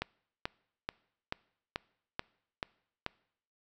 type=click train; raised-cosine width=0.3 ms; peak=-17 dBFS; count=8; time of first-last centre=0.02-3.063 s; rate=2.3 Hz; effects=noise-tail reverb RT60 0.7 s tail -24 dB re dry